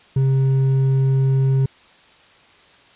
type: tone with hard clipping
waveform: sine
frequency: 133.8 Hz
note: C3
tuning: 39 cents sharp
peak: -15 dBFS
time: 0.16-1.66 s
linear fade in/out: 5 ms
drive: 4 dB
effects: white hiss -50 dBFS RMS until 2.95 s + resampled to 8000 Hz